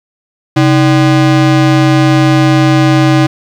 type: ring-modulated tone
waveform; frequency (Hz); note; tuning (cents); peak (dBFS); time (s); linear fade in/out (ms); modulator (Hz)
square; 225.2; A3; +40; -3; 0.56-3.27; 10; 91.3
effects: low-pass 5000 Hz 12 dB/octave + 7-bit